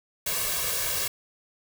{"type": "noise with comb filter", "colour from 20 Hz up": "white", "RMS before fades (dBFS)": -28, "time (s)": [0.26, 1.08], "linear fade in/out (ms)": 5, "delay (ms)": 1.8, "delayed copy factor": 0.85, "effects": []}